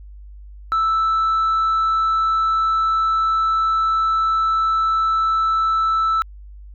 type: tone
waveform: sine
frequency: 1318.5 Hz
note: E6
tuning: in tune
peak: -13 dBFS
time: 0.72-6.22 s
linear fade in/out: 0 ms
effects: tanh soft clip ceiling -14 dBFS + added 50 Hz sine -36 dBFS peak until 6.74 s